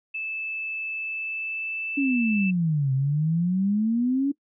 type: tone with pitch glide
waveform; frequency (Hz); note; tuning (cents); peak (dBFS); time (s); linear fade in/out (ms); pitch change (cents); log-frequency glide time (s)
sine; 2626 to 2643; E7 to E7; -7 to +4; -28; 0.14-2.51; 10; +11; 0.92-1.98
type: exponential two-way sweep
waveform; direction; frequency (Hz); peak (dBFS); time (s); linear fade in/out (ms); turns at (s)
sine; down then up; 286.3 to 130.81 to 286.3; -20; 1.97-4.32; 10; 2.93
effects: noise-tail reverb RT60 0.1 s tail -21 dB re dry

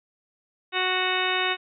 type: harmonic tone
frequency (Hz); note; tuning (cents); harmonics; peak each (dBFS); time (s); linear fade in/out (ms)
369.5; F#4; -2; 1 / 2 / 3 / 4 / 5 / 6 / 7 / 8 / 10; -31 / -31 / -31 / -31 / -31 / -31 / -31 / -31 / -31; 0.72-1.57; 50
effects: none

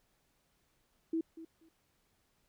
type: tone with echo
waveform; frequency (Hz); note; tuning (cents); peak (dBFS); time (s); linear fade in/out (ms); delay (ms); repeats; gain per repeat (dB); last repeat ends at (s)
sine; 325.9; E4; -20; -30; 1.13-1.21; 5; 240; 2; -15; 1.69
effects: pink hiss -75 dBFS RMS until 2.48 s

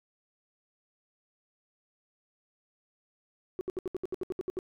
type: tone bursts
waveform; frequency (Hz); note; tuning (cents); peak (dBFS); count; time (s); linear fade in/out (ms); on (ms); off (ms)
sine; 370.8; F#4; +4; -28; 12; 3.59-4.589; 0; 20; 69
effects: tanh soft clip ceiling -27 dBFS

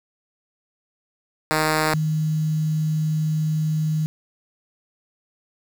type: tone pair in turn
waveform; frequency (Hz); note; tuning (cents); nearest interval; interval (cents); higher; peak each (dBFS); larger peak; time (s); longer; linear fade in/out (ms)
5% pulse / sine; 155.56 / 155.56; D#3 / D#3; 0 / 0; unison; 0; neither; -7 / -19; first; 1.51-1.94 / 1.94-4.06; second; 0
effects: 7-bit

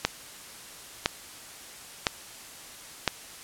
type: click train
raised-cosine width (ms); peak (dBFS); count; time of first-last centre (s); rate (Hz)
0.2; -4; 4; 0.05-3.077; 0.991
effects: white hiss -45 dBFS RMS until 3.43 s + low-pass 11000 Hz 12 dB/octave

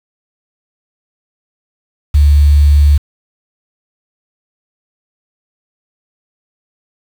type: tone with quantisation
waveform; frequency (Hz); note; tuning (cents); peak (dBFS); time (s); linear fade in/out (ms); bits
sine; 72.7; D2; -17; -4; 2.14-2.98; 10; 5
effects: none

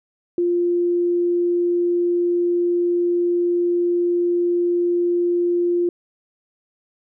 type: tone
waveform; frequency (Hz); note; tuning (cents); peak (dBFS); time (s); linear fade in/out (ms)
sine; 349.2; F4; 0; -16; 0.38-5.89; 2
effects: none

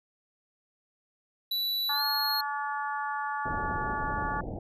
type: tone with pitch glide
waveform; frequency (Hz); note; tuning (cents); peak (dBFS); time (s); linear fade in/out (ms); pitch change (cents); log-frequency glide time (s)
square; 3951 to 4284; B7 to C8; 0 to +40; -28; 1.51-2.41; 5; +140; 1.93-2.04
type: harmonic tone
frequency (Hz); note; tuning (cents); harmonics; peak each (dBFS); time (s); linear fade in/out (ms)
287.2; D4; -39; 3 / 4 / 5 / 6; -33 / -35 / -37 / -39; 1.89-4.41; 5
type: low-pass noise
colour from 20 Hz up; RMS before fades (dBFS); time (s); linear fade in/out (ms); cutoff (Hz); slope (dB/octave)
pink; -36; 3.45-4.59; 5; 830; 96
effects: none

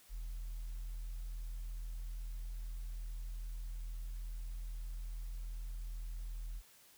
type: tone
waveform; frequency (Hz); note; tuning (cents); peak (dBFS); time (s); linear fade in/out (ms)
sine; 41.2; E1; 0; -38; 0.09-6.62; 50
effects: tanh soft clip ceiling -38 dBFS + white hiss -63 dBFS RMS until 6.97 s

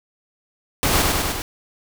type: noise with echo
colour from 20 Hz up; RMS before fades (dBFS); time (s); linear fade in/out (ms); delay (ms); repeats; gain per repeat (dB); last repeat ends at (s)
pink; -19; 0.83-1.02; 0; 100; 4; -2; 1.42
effects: none

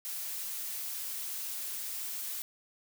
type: noise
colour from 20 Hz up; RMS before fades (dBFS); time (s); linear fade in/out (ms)
blue; -38; 0.05-2.42; 0
effects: none

